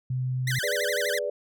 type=tone; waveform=sine; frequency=127.9 Hz; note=C3; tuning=39 cents flat; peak=-25 dBFS; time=0.1-0.59 s; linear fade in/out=5 ms
type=tone with vibrato; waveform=sawtooth; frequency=1760 Hz; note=A6; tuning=in tune; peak=-24 dBFS; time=0.47-1.19 s; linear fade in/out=5 ms; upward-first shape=sine; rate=12 Hz; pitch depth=290 cents each way
type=chord; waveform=sine; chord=G# diminished; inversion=none; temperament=equal; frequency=415.3 / 493.9 / 587.3 Hz; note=G#4 / B4 / D5; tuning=0 / 0 / 0 cents; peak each=-33 / -31 / -29 dBFS; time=0.63-1.3 s; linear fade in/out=5 ms
effects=none